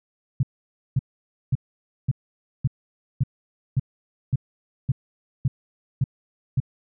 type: tone bursts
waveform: sine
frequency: 130.81 Hz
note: C3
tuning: in tune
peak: -16 dBFS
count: 12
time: 0.4-6.602 s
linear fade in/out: 5 ms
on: 31 ms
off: 530 ms
effects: none